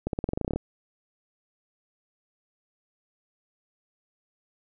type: accelerating click train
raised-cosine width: 2 ms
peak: -14 dBFS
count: 13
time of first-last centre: 0.07-0.56 s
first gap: 62 ms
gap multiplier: 0.92
effects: none